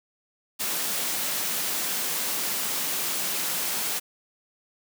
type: high-pass noise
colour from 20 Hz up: white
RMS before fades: -28 dBFS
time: 0.59-4 s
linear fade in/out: 20 ms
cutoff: 140 Hz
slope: 48 dB/octave
effects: none